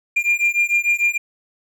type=beating tone pair; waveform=triangle; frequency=2396 / 2402.7 Hz; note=D7 / D7; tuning=+34 / +39 cents; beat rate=6.7 Hz; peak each=-17 dBFS; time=0.16-1.18 s; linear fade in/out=10 ms; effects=none